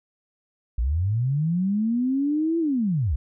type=linear two-way sweep; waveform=sine; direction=up then down; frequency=52.8 to 338.3 to 55.7 Hz; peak=-20 dBFS; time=0.78-3.16 s; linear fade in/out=5 ms; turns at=2.59 s; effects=none